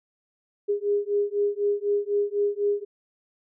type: beating tone pair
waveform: sine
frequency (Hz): 406.9 / 410.9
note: G#4 / G#4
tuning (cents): -35 / -18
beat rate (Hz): 4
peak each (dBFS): -25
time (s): 0.68-2.85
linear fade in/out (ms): 20
effects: none